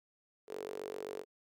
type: tone with high-pass filter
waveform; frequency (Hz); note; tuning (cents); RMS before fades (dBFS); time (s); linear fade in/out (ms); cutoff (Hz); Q
sawtooth; 47.68; G1; -47; -43; 0.47-1.25; 50; 430; 7
effects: none